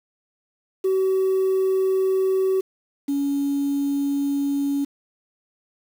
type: tone pair in turn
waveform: sine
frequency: 380 / 281.2 Hz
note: F#4 / C#4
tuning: +46 / +25 cents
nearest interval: perfect fourth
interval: 521 cents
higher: first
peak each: -16 / -19 dBFS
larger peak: first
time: 0.84-2.61 / 3.08-4.85 s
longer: neither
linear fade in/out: 10 ms
effects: tanh soft clip ceiling -14 dBFS + 7-bit